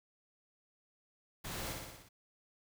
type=noise with echo; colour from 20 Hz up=pink; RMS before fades=-43 dBFS; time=1.44-1.73 s; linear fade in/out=10 ms; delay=60 ms; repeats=6; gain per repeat=-3 dB; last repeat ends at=2.09 s; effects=none